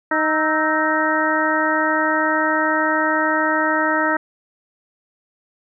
harmonic tone with a mistuned harmonic, 311.1 Hz, D#4, in tune, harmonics 1 / 2 / 3 / 4 / 5 / 6, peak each -23 / -23 / -23 / -23 / -23 / -23 dBFS, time 0.11-4.17 s, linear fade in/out 5 ms, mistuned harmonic 4, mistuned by +81 cents, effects none

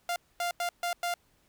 sawtooth tone bursts at uneven times, 698 Hz, F5, 1 cent flat, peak -25 dBFS, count 5, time 0.09-0.16 / 0.4-0.51 / 0.6-0.69 / 0.83-0.93 / 1.03-1.14 s, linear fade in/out 2 ms, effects pink hiss -68 dBFS RMS until 1.48 s

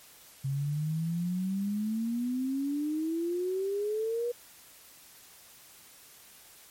sine exponential sweep, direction up, 134.2 to 486 Hz, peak -28 dBFS, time 0.44-4.32 s, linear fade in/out 10 ms, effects white hiss -54 dBFS RMS until 6.7 s + MP3 64 kbps

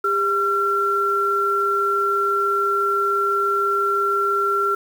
sine tone pair together, 400.3 / 1363 Hz, G4 / F6, +36 / -43 cents, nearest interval octave + major sixth, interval 2121 cents, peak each -23 / -18 dBFS, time 0.04-4.75 s, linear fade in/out 5 ms, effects 7-bit

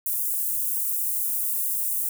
white high-pass noise, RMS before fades -26 dBFS, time 0.06-2.09 s, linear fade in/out 2 ms, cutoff 9500 Hz, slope 24 dB/octave, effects none

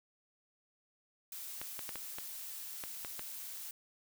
blue noise, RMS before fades -45 dBFS, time 1.32-3.71 s, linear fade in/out 2 ms
clicks, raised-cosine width 0.3 ms, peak -26 dBFS, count 8, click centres 1.615 / 1.792 / 1.892 / 1.957 / 2.185 / 2.838 / 3.048 / 3.194 s
effects none

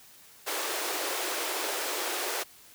pink high-pass noise, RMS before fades -32 dBFS, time 0.46-2.44 s, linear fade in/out 20 ms, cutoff 340 Hz, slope 48 dB/octave, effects white hiss -54 dBFS RMS until 2.74 s

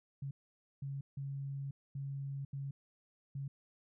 sine tone bursts at uneven times, 138.3 Hz, C#3, 4 cents flat, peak -38 dBFS, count 6, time 0.22-0.31 / 0.82-1.01 / 1.17-1.71 / 1.95-2.45 / 2.53-2.71 / 3.35-3.48 s, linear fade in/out 5 ms, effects none

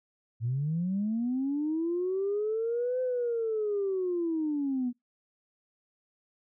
sine linear two-way sweep, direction up then down, 110 to 513 to 239.2 Hz, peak -26 dBFS, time 0.4-4.93 s, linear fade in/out 50 ms, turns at 3.01 s, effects noise-tail reverb RT60 0.2 s tail -26 dB re dry + tanh soft clip ceiling -22 dBFS

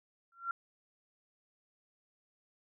sine tone with exponential growth, 1371 Hz, F6, 32 cents flat, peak -29 dBFS, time 0.32-0.51 s, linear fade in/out 2 ms, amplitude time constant 41 ms, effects none

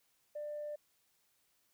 sine tone, 594 Hz, D5, 20 cents sharp, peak -38 dBFS, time 0.35-0.76 s, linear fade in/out 10 ms, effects tanh soft clip ceiling -35 dBFS + white hiss -75 dBFS RMS until 1.73 s

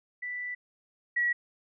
sine tone pair in turn, 1975.5 / 1924.8 Hz, B6 / B6, 0 / -45 cents, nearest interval unison, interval 45 cents, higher first, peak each -33 / -24 dBFS, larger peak second, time 0.22-0.55 / 1.16-1.33 s, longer first, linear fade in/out 10 ms, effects none

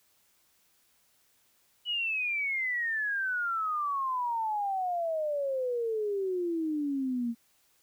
sine exponential sweep, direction down, 2962 to 228.8 Hz, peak -28 dBFS, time 1.85-7.35 s, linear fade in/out 50 ms, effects white hiss -68 dBFS RMS until 7.82 s

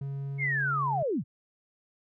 triangle tone with pitch glide, 138.4 to 139.52 Hz, C#3 to C#3, -2 to +12 cents, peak -30 dBFS, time 0.01-1.03 s, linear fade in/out 5 ms, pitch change +14 cents, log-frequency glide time 0.16-0.82 s
sine linear sweep, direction down, 2207 to 90.1 Hz, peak -26 dBFS, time 0.38-1.24 s, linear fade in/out 50 ms
effects none

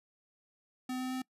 square tone with pitch steps, 254.7 / 256.3 / 258 Hz, C4 / C4 / C4, -46 / -36 / -24 cents, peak -35 dBFS, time 0.89-1.22 s, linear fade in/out 5 ms, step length 110 ms, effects noise-tail reverb RT60 0.1 s tail -23 dB re dry + resampled to 32000 Hz

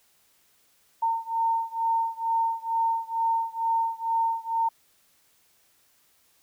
sine beating tone pair, 910 / 912.2 Hz, A#5 / A#5, -42 / -38 cents, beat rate 2.2 Hz, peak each -26 / -27 dBFS, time 1.02-4.69 s, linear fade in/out 10 ms, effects white hiss -64 dBFS RMS until 6.42 s

